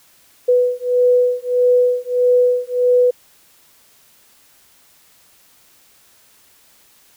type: beating tone pair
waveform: sine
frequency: 493.9 / 495.5 Hz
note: B4 / B4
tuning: 0 / +6 cents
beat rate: 1.6 Hz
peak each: -15 dBFS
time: 0.48-3.11 s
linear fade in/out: 10 ms
effects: white hiss -52 dBFS RMS until 7.16 s